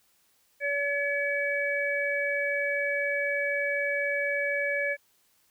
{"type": "harmonic tone", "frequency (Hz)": 569, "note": "C#5", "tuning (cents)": 45, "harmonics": [1, 3, 4], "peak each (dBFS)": [-30, -30, -30], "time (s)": [0.6, 4.97], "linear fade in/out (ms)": 50, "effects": ["white hiss -67 dBFS RMS until 5.5 s"]}